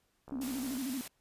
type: click train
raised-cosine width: 1 ms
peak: -35 dBFS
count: 33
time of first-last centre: 0.28-0.769 s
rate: 65.5 Hz
type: tone with vibrato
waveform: sine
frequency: 261.6 Hz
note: C4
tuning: in tune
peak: -34 dBFS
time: 0.32-1.01 s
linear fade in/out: 0 ms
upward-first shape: square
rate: 13 Hz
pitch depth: 95 cents each way
type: noise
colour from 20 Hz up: white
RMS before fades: -44 dBFS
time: 0.41-1.08 s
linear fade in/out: 5 ms
effects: pink hiss -75 dBFS RMS until 1.2 s + resampled to 32000 Hz